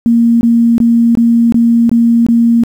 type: tone bursts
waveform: sine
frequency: 233.1 Hz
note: A#3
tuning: in tune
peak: -5 dBFS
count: 7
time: 0.06-2.636 s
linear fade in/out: 0 ms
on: 350 ms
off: 21 ms
effects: 7-bit